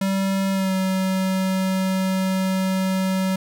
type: tone with pitch glide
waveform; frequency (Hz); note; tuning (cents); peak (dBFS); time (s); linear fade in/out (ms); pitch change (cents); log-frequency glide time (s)
square; 193.6 to 189.07; G3 to F#3; -21 to +38; -20; 0.01-3.36; 5; -41; 0.51-0.73
effects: none